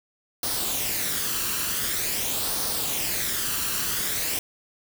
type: noise with flanger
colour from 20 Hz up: white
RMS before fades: -27 dBFS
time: 0.43-4.39 s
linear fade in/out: 2 ms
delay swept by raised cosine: 0.2 to 0.71 ms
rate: 0.46 Hz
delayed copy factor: +0.5
effects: none